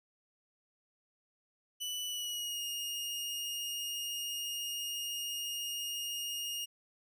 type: tone with pitch glide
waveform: sawtooth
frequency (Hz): 2973 to 2849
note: F#7 to F7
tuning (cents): +8 to +34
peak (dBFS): -33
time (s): 1.8-6.66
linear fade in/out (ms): 20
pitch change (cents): -74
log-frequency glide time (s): 2.06-2.64
effects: none